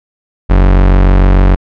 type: tone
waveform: 40% pulse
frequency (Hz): 46.8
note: F#1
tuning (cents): +20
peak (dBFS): -3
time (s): 0.49-1.56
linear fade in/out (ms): 20
effects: low-pass 2000 Hz 12 dB/octave